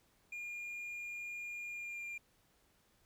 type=tone with pitch glide; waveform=triangle; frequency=2417 to 2395 Hz; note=D7 to D7; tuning=+49 to +33 cents; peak=-40 dBFS; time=0.32-2.18 s; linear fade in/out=5 ms; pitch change=-16 cents; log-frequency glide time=1.69-2 s; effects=pink hiss -72 dBFS RMS until 3.05 s